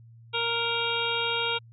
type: harmonic tone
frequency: 466.2 Hz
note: A#4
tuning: in tune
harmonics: 1 / 2 / 3 / 5 / 6 / 7 / 8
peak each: -33 / -33 / -33 / -33 / -33 / -33 / -33 dBFS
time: 0.33-1.59 s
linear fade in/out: 20 ms
effects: added 115 Hz sine -48 dBFS peak until 1.72 s